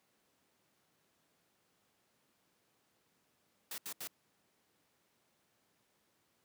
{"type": "noise bursts", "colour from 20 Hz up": "white", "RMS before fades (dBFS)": -43, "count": 3, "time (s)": [3.71, 4.074], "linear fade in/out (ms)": 2, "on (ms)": 70, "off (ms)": 77, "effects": ["pink hiss -75 dBFS RMS until 6.44 s", "high-pass 150 Hz 12 dB/octave"]}